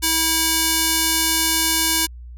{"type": "tone with band-pass filter", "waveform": "square", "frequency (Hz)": 324, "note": "E4", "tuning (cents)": -30, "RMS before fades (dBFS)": -19, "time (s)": [0.02, 2.07], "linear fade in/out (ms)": 20, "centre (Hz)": 9700, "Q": 0.61, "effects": ["added 60 Hz sine -34 dBFS peak until 2.37 s"]}